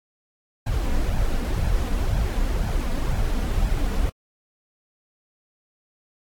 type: noise with flanger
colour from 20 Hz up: brown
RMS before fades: -22 dBFS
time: 0.66-4.1 s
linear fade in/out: 10 ms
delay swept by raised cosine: 1.2 to 4.2 ms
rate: 2 Hz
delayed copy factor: +0.6
effects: AAC 64 kbps